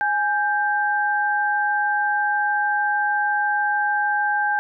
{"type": "tone pair together", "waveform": "sine", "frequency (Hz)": [830.6, 1573.4], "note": ["G#5", "G6"], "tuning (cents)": [0, 6], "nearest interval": "major seventh", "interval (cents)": 1106, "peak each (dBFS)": -21, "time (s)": [0.01, 4.59], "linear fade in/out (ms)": 0, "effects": []}